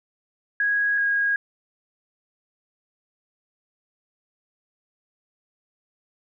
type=tone pair in turn; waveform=sine; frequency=1654 / 1638.8 Hz; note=G#6 / G#6; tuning=-8 / -24 cents; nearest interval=unison; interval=16 cents; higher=first; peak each=-19 dBFS; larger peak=neither; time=0.6-0.98 / 0.98-1.36 s; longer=neither; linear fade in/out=2 ms; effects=none